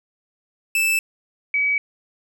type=tone pair in turn; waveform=45% pulse / sine; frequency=2637 / 2276 Hz; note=E7 / C#7; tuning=0 / +45 cents; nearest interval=minor third; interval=255 cents; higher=first; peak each=-17 dBFS; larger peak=neither; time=0.75-0.99 / 1.54-1.78 s; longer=neither; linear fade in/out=2 ms; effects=none